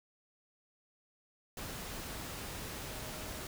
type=tone in noise; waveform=sine; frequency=622.3 Hz; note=D#5; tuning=in tune; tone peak=-53 dBFS; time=2.88-3.4 s; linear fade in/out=2 ms; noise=pink; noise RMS=-43 dBFS; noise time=1.57-3.47 s; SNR=-13 dB; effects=none